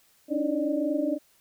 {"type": "tone cluster", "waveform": "sine", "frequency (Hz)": [280, 303.6, 326.1, 572, 600], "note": ["C#4", "D#4", "E4", "D5", "D5"], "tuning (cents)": [18, -42, -19, -46, 37], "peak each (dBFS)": [-29, -28, -37, -35, -30], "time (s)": [0.28, 1.19], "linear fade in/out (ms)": 50, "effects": ["white hiss -63 dBFS RMS until 1.4 s"]}